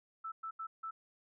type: tone bursts at uneven times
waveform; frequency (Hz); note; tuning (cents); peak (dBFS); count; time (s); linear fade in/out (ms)
sine; 1318.5; E6; 0; -39; 4; 0.24-0.32 / 0.43-0.51 / 0.59-0.67 / 0.83-0.91; 10
effects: none